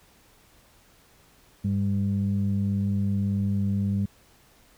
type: tone pair together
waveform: sine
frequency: 100.3 / 198.53 Hz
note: G2 / G3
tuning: +40 / +22 cents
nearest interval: octave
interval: 1182 cents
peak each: -24 dBFS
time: 1.64-4.06 s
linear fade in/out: 10 ms
effects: tanh soft clip ceiling -17 dBFS + pink hiss -58 dBFS RMS until 4.77 s